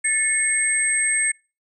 sine tone cluster, 1767 / 2178 / 8350 Hz, A6 / C#7 / C9, +7 / -31 / -5 cents, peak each -26 / -23 / -20 dBFS, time 0.04-1.32 s, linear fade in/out 10 ms, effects noise-tail reverb RT60 0.3 s tail -26 dB re dry

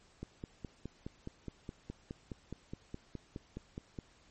click train, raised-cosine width 3 ms, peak -28 dBFS, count 19, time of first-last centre 0.23-3.988 s, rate 4.79 Hz, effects pink hiss -65 dBFS RMS until 4.3 s + MP3 32 kbps

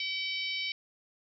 harmonic tone, 764 Hz, G5, 45 cents flat, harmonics 3 / 4 / 5 / 6 / 7, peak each -35 / -37 / -39 / -41 / -42 dBFS, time 0-0.72 s, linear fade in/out 2 ms, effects none

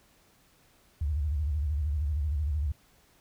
sine tone with vibrato, 74 Hz, D2, 14 cents sharp, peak -26 dBFS, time 1.01-2.72 s, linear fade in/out 5 ms, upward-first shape square, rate 13 Hz, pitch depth 120 cents each way, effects pink hiss -63 dBFS RMS until 3.2 s

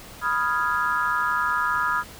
sine chord, F half-diminished seventh, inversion second, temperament equal, 987.8 / 1244.5 / 1396.9 / 1661.2 Hz, Cb6 / Eb6 / F6 / Ab6, 0 / 0 / 0 / 0 cents, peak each -27 / -25 / -26 / -28 dBFS, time 0.21-2.04 s, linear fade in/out 50 ms, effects pink hiss -43 dBFS RMS until 2.19 s

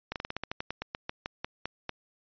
slowing click train, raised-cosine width 0.3 ms, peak -17 dBFS, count 17, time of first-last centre 0.12-1.894 s, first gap 38 ms, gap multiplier 1.13, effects resampled to 11025 Hz

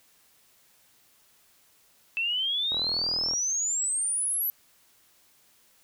sine exponential sweep, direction up, 2637 to 12000 Hz, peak -25 dBFS, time 2.17-4.5 s, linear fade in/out 0 ms
click train, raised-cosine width 1 ms, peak -25 dBFS, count 26, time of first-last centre 2.72-3.336 s, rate 40.6 Hz
effects white hiss -62 dBFS RMS until 5.83 s

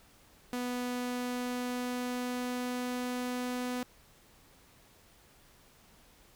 sawtooth tone with pitch glide, 246.9 to 248.6 Hz, B3 to B3, 0 to +12 cents, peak -29 dBFS, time 0.53-3.83 s, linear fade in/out 0 ms, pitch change +12 cents, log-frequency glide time 0.83-3.72 s, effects pink hiss -61 dBFS RMS until 6.35 s

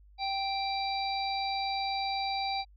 harmonic tone, 784 Hz, G5, in tune, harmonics 1 / 3 / 5 / 6, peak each -31 / -39 / -38 / -39 dBFS, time 0.18-2.65 s, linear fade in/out 50 ms, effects added 50 Hz sine -54 dBFS peak until 2.76 s

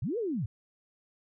sine linear two-way sweep, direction up then down, 87.31 to 493.9 to 87.31 Hz, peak -29 dBFS, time 0.02-0.46 s, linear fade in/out 5 ms, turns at 0.18 s, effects none

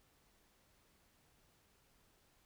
silence, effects pink hiss -72 dBFS RMS until 2.45 s

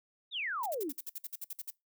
sine exponential sweep, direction down, 3878 to 249 Hz, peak -33 dBFS, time 0.31-0.93 s, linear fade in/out 50 ms
violet noise bursts, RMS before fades -40 dBFS, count 13, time 0.63-1.705 s, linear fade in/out 5 ms, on 31 ms, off 56 ms
effects noise-tail reverb RT60 0.2 s tail -22 dB re dry

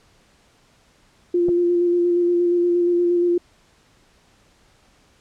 sine tone with vibrato, 349.2 Hz, F4, in tune, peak -15 dBFS, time 1.34-3.38 s, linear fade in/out 5 ms, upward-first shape square, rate 8.5 Hz, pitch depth 14 cents each way
clicks, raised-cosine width 2 ms, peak -16 dBFS, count 2, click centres 1.485 / 1.491 s
effects pink hiss -57 dBFS RMS until 5.2 s + low-pass 8000 Hz 12 dB/octave

